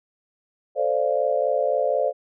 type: chord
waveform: sine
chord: D minor seventh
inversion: second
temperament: equal with one note detuned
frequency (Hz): 440 / 523.3 / 587.3 / 693.2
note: A4 / C5 / D5 / F5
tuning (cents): 0 / 0 / 0 / -13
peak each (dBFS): -28 / -23 / -23 / -27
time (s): 0.75-2.13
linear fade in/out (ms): 50
effects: none